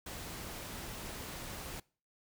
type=noise; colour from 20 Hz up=pink; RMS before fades=-44 dBFS; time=0.06-1.8 s; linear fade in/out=5 ms; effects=noise-tail reverb RT60 0.4 s tail -24 dB re dry